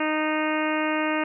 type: harmonic tone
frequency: 308.9 Hz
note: D#4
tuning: 12 cents flat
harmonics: 1 / 2 / 3 / 4 / 5 / 6 / 7 / 8 / 9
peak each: -26 / -29 / -31 / -32 / -33 / -34 / -34 / -35 / -36 dBFS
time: 0-1.24 s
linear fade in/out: 5 ms
effects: none